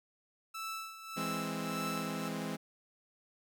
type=tone with tremolo; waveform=sawtooth; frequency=1318.5 Hz; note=E6; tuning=in tune; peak=-34 dBFS; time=0.54-2.29 s; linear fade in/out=10 ms; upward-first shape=sine; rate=1.7 Hz; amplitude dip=70%
type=chord; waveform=sawtooth; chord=E augmented; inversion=none; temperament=equal; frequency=164.81 / 207.7 / 261.6 Hz; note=E3 / G#3 / B#3; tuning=0 / 0 / 0 cents; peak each=-37 / -36 / -37 dBFS; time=1.16-2.57 s; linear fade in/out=20 ms
effects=none